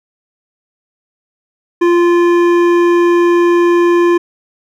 sine tone with hard clipping, 346.7 Hz, F4, 13 cents flat, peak -9 dBFS, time 1.81-4.18 s, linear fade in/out 10 ms, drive 12 dB, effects none

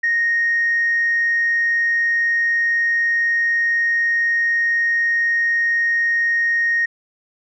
sine tone, 1862 Hz, A#6, 2 cents flat, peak -14 dBFS, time 0.03-6.86 s, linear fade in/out 10 ms, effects tanh soft clip ceiling -11 dBFS

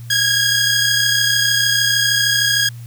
15% pulse tone pair together, 1628 / 1661.2 Hz, G#6 / G#6, -35 / 0 cents, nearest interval unison, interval 35 cents, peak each -10 dBFS, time 0.1-2.69 s, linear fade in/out 5 ms, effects added 118 Hz sine -30 dBFS peak until 2.86 s + white hiss -48 dBFS RMS until 2.86 s

